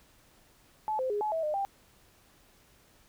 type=tone with pitch steps; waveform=sine; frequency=862 / 518 / 413.7 / 852 / 649 / 607 / 791 Hz; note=A5 / C5 / G#4 / G#5 / E5 / D#5 / G5; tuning=-36 / -17 / -7 / +44 / -27 / -43 / +15 cents; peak=-28 dBFS; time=0.88-1.65 s; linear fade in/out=0 ms; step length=110 ms; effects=pink hiss -62 dBFS RMS until 3.08 s